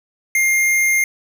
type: tone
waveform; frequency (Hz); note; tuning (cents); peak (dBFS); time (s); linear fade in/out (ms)
square; 2117; C7; +20; -14; 0.35-1.04; 2
effects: none